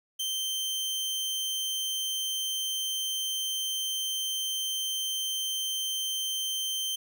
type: tone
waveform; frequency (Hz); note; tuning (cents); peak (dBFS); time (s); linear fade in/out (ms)
sawtooth; 3120; G7; -9; -26; 0.19-6.96; 10
effects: 11-bit